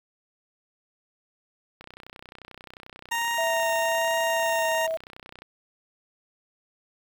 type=click train; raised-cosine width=0.3 ms; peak=-26 dBFS; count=114; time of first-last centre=1.81-5.42 s; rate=31.3 Hz
type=tone with vibrato; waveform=20% pulse; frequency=929 Hz; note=A#5; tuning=6 cents flat; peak=-20 dBFS; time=3.11-4.87 s; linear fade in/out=10 ms; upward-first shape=triangle; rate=1.2 Hz; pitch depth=13 cents each way
type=tone with pitch glide; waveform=sine; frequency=659.3 to 647.2 Hz; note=E5 to E5; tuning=0 to -32 cents; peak=-25 dBFS; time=3.38-4.97 s; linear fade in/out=5 ms; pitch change=-32 cents; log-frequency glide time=4.58-4.64 s
effects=8-bit